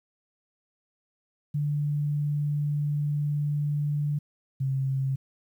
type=tone pair in turn; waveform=sine; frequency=146.83 / 134.46 Hz; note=D3 / C3; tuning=0 / +48 cents; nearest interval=major second; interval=152 cents; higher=first; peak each=-24 dBFS; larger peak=neither; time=1.54-4.19 / 4.6-5.16 s; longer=first; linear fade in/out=10 ms; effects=10-bit